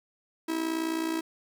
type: tone with amplitude modulation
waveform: 45% pulse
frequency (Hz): 324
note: E4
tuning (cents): -30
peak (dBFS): -25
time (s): 0.48-1.21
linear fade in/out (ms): 10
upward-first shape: sine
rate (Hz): 59.5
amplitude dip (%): 65
effects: 11-bit